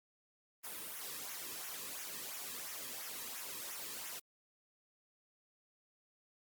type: noise with flanger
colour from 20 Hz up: white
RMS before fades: -45 dBFS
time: 0.63-4.2 s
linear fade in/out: 20 ms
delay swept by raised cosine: 0.22 to 1.42 ms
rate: 2.9 Hz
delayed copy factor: -0.7
effects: Opus 32 kbps